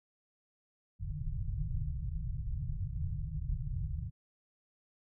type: low-pass noise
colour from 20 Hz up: pink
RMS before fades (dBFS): -36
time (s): 0.99-4.11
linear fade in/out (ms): 50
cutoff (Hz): 160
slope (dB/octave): 96
effects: none